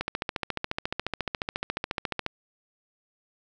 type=click train; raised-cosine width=0.3 ms; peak=-12 dBFS; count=33; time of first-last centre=0.01-2.264 s; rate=14.2 Hz; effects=none